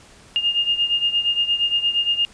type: beating tone pair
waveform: sine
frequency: 2826 / 2834.6 Hz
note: F7 / F7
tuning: +20 / +25 cents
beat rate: 8.6 Hz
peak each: -19 / -23 dBFS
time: 0.36-2.25 s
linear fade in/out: 0 ms
effects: pink hiss -48 dBFS RMS until 2.33 s + resampled to 22050 Hz